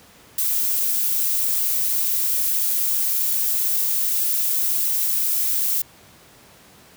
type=noise; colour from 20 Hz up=violet; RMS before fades=-21 dBFS; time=0.38-5.82 s; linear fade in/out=5 ms; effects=pink hiss -49 dBFS RMS until 6.96 s + high-pass 80 Hz 12 dB/octave